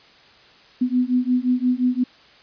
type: beating tone pair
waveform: sine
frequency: 247.4 / 253.1 Hz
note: B3 / B3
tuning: +3 / +43 cents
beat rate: 5.7 Hz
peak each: -20 dBFS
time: 0.81-2.04 s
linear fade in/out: 10 ms
effects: white hiss -50 dBFS RMS until 2.42 s + resampled to 11025 Hz